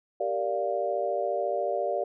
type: chord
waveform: sine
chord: G minor seventh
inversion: none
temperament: equal with one note detuned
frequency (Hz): 392 / 466.2 / 584.3 / 698.5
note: G4 / Bb4 / D5 / F5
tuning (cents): 0 / 0 / -9 / 0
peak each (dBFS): -33 / -33 / -29 / -31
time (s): 0.2-2.04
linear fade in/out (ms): 5
effects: none